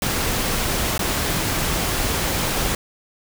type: noise with dropouts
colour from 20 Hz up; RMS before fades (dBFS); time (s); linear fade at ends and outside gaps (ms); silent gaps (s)
pink; -22; 0.02-2.75; 2; 0.979-0.992
effects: none